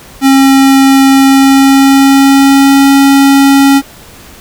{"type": "tone with pitch glide", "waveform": "square", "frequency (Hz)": [270.4, 275.6], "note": ["C#4", "C#4"], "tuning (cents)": [-43, -10], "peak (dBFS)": -3, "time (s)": [0.21, 3.82], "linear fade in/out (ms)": 50, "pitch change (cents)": 33, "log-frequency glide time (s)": [1.18, 2.92], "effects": ["pink hiss -34 dBFS RMS until 4.4 s"]}